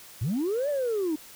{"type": "linear two-way sweep", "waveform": "sine", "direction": "up then down", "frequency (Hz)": [92.5, 597, 293.6], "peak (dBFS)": -23, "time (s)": [0.21, 1.16], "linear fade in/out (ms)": 10, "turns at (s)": 0.69, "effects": ["tanh soft clip ceiling -22 dBFS", "white hiss -48 dBFS RMS until 1.35 s"]}